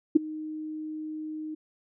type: tone with ADSR envelope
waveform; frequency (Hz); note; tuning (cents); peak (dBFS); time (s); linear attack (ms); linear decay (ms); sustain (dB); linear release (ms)
sine; 310; D#4; -6; -11; 0.15-1.55; 12; 12; -22; 10
effects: none